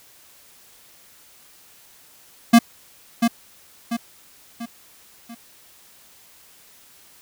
square tone with echo, 233.1 Hz, A#3, in tune, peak -8 dBFS, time 2.53-2.59 s, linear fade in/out 10 ms, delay 690 ms, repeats 4, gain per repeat -7 dB, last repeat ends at 5.35 s, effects white hiss -51 dBFS RMS until 7.21 s

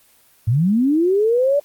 sine linear sweep, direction up, 101.7 to 587.3 Hz, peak -13 dBFS, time 0.47-1.6 s, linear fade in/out 10 ms, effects white hiss -54 dBFS RMS until 1.64 s + Opus 24 kbps

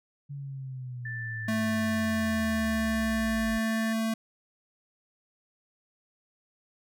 sine linear sweep, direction down, 142.9 to 49 Hz, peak -35 dBFS, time 0.29-3.59 s, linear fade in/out 20 ms
sine tone, 1766 Hz, A6, 6 cents sharp, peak -35 dBFS, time 1.05-3.93 s, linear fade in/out 5 ms
square tone with pitch glide, 220 to 223.5 Hz, A3 to A3, 0 to +27 cents, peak -27 dBFS, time 1.48-4.14 s, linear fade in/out 5 ms, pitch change +27 cents, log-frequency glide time 1.78-4.02 s
effects none

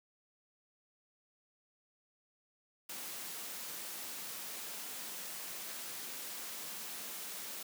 white high-pass noise, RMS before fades -44 dBFS, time 2.89-7.63 s, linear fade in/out 5 ms, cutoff 150 Hz, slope 48 dB/octave, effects none

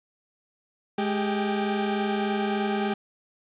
40% pulse tone cluster, 210.4 / 397.4 / 785 Hz, G#3 / G4 / G5, +23 / +24 / +2 cents, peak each -26 / -28 / -31 dBFS, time 0.98-2.94 s, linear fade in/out 5 ms, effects resampled to 8000 Hz + 8-bit

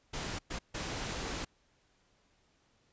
pink noise bursts at uneven times, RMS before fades -38 dBFS, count 3, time 0.13-0.39 / 0.5-0.59 / 0.74-1.45 s, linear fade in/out 10 ms, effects pink hiss -71 dBFS RMS until 2.92 s + resampled to 16000 Hz

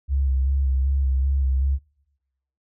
sine tone with vibrato, 67.3 Hz, C2, 49 cents sharp, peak -18 dBFS, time 0.08-1.79 s, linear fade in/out 50 ms, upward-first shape square, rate 2.6 Hz, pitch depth 32 cents each way, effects noise-tail reverb RT60 0.9 s tail -23 dB re dry

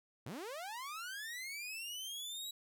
sawtooth linear sweep, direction up, 96.4 to 3902 Hz, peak -39 dBFS, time 0.26-2.51 s, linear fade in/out 5 ms, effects none

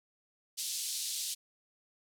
pink band-pass noise, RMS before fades -37 dBFS, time 0.57-1.35 s, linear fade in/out 20 ms, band 3800 to 12000 Hz, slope 24 dB/octave, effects none

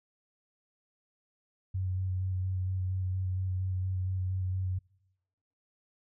sine tone with vibrato, 93.1 Hz, F#2, 11 cents sharp, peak -29 dBFS, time 1.74-4.79 s, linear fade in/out 10 ms, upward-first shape square, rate 4.3 Hz, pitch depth 15 cents each way, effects noise-tail reverb RT60 1.0 s tail -26 dB re dry

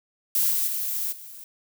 violet noise with level steps, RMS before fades -22 / -24 / -28 / -42 dBFS, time 0.35-1.44 s, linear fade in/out 2 ms, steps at 0.5 / 0.66 / 1.11 s, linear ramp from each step 20 ms, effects none

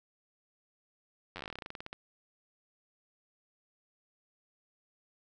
slowing click train, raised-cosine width 0.3 ms, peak -25 dBFS, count 20, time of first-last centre 1.36-1.929 s, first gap 10 ms, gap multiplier 1.11, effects none

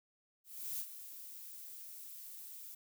violet noise with ADSR envelope, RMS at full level -39 dBFS, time 0.44-2.75 s, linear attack 350 ms, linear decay 64 ms, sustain -11 dB, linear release 8 ms, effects none

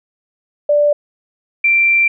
sine tone pair in turn, 587.3 / 2356 Hz, D5 / D7, 0 / +5 cents, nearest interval 2 octaves, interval 2405 cents, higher second, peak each -9 dBFS, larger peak neither, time 0.69-0.93 / 1.64-2.08 s, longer second, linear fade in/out 5 ms, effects none

